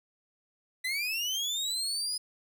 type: linear sweep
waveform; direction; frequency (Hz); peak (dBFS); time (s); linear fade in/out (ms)
30% pulse; up; 1975.5 to 5030; -27; 0.84-2.18; 10
effects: none